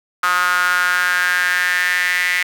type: tone with high-pass filter sweep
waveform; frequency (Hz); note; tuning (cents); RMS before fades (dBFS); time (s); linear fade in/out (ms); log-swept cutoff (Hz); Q
sawtooth; 179.3; F3; +46; -17; 0.23-2.43; 5; 1300 to 2000; 6.8
effects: none